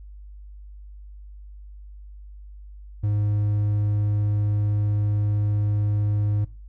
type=tone; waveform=triangle; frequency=103.83 Hz; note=G#2; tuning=in tune; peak=-18 dBFS; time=3.03-6.45 s; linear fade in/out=10 ms; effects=noise-tail reverb RT60 0.3 s tail -20 dB re dry + added 50 Hz sine -39 dBFS peak until 6.68 s